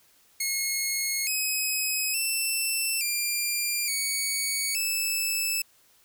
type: tone with pitch steps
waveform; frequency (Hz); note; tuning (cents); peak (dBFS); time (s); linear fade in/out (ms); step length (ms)
10% pulse; 2169 / 2539 / 2675 / 2390 / 2238 / 2629; C#7 / D#7 / E7 / D7 / C#7 / E7; -38 / +34 / +25 / +30 / +16 / -5; -17; 0.4-5.62; 5; 870
effects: white hiss -61 dBFS RMS until 6.04 s